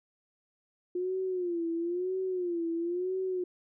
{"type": "tone with vibrato", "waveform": "sine", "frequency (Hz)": 353.9, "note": "F4", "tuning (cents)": 23, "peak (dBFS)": -29, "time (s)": [0.95, 3.44], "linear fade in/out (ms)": 5, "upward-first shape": "sine", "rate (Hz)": 1, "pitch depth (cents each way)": 110, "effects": []}